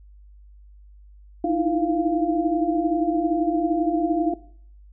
sine tone cluster, 308 / 320.7 / 338.3 / 694 Hz, D#4 / E4 / E4 / F5, -17 / -48 / +45 / -11 cents, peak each -25 dBFS, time 1.44-4.34 s, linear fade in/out 5 ms, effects noise-tail reverb RT60 0.6 s tail -18 dB re dry + added 50 Hz sine -45 dBFS peak until 4.92 s

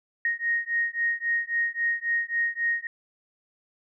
sine beating tone pair, 1864.7 / 1868.4 Hz, A#6 / A#6, 0 / +3 cents, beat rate 3.7 Hz, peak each -27 dBFS, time 0.25-2.87 s, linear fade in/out 2 ms, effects none

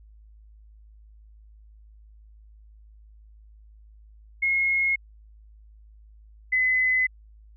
sine tone pair in turn, 2161 / 2023 Hz, C#7 / B6, -45 / +41 cents, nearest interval minor second, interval 114 cents, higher first, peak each -20 / -19 dBFS, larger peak second, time 4.42-4.96 / 6.52-7.07 s, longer second, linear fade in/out 10 ms, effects added 53 Hz sine -48 dBFS peak until 7.56 s

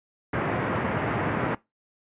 pink band-pass noise, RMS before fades -27 dBFS, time 0.33-1.55 s, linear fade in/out 5 ms, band 100 to 2000 Hz, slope 24 dB/octave, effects noise-tail reverb RT60 0.2 s tail -21 dB re dry + resampled to 8000 Hz

